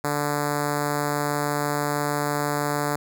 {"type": "tone with notch filter", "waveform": "5% pulse", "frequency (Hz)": 146.2, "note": "D3", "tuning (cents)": -7, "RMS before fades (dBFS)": -25, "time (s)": [0.04, 2.96], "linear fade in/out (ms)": 5, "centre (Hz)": 3000, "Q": 0.63, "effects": []}